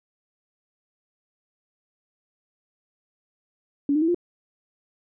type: tone with pitch steps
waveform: sine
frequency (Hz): 284 / 304.4 / 326.2 / 349.6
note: C#4 / D#4 / E4 / F4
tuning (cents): +42 / -38 / -18 / +2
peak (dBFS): -18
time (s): 3.89-4.146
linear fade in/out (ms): 2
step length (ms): 64
effects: none